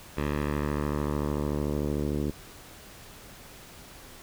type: tone with low-pass filter sweep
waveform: 10% pulse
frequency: 73.42 Hz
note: D2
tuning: in tune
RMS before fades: -29 dBFS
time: 0.17-2.31 s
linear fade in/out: 5 ms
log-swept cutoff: 2700 to 380 Hz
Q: 1.1
effects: pink hiss -48 dBFS RMS until 4.22 s